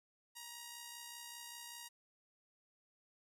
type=tone with amplitude modulation; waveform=5% pulse; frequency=947 Hz; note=A#5; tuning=27 cents sharp; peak=-35 dBFS; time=0.35-1.89 s; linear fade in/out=20 ms; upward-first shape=sine; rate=65.1 Hz; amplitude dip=35%; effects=none